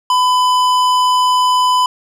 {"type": "tone with tanh clipping", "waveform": "sine", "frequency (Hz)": 1003, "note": "B5", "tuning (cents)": 26, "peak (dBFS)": -12, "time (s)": [0.1, 1.86], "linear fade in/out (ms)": 2, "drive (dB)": 16, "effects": []}